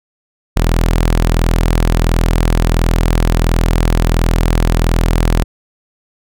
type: tone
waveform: sawtooth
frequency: 41.44 Hz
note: E1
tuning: 10 cents sharp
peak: -6 dBFS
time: 0.56-5.44 s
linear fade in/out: 10 ms
effects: none